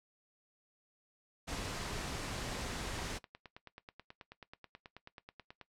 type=noise; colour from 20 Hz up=pink; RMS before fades=-40 dBFS; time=1.47-3.19 s; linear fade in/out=20 ms
type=click train; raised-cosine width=0.3 ms; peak=-33 dBFS; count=31; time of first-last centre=2.38-5.613 s; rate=9.28 Hz
effects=noise-tail reverb RT60 0.1 s tail -17 dB re dry + low-pass 8000 Hz 12 dB/octave